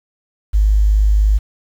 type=tone; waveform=sine; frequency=51.7 Hz; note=G#1; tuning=7 cents flat; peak=-9 dBFS; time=0.53-1.39 s; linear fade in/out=20 ms; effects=7-bit